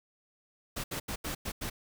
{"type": "noise bursts at uneven times", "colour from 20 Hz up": "pink", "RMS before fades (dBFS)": -36, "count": 6, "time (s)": [[0.76, 0.84], [0.91, 1], [1.08, 1.16], [1.24, 1.35], [1.45, 1.52], [1.61, 1.7]], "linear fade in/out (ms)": 10, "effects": []}